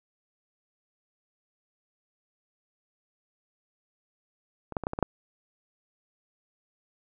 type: clicks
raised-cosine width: 1 ms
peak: -23 / -13 / -19 / -14 / -18 / -15 / -7 dBFS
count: 7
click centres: 4.723 / 4.768 / 4.837 / 4.869 / 4.934 / 4.989 / 5.027 s
effects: none